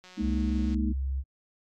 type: click train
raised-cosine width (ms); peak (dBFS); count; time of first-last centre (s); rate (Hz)
0.2; -33; 130; 0.04-0.745; 183
type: chord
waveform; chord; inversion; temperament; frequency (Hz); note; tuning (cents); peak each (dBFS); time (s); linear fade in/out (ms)
sine; Ab suspended second; none; equal; 207.7 / 233.1 / 311.1; Ab3 / Bb3 / Eb4; 0 / 0 / 0; -30 / -32 / -33; 0.17-0.93; 20
type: tone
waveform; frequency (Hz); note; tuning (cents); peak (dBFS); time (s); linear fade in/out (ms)
sine; 67; C2; +42; -27; 0.2-1.24; 50
effects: AAC 64 kbps